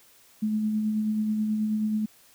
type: tone with tremolo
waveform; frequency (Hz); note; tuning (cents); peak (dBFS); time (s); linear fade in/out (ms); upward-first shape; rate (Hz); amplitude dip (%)
sine; 214.7; A3; -42; -22; 0.42-2.06; 10; sine; 9.3; 30
effects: white hiss -57 dBFS RMS until 2.34 s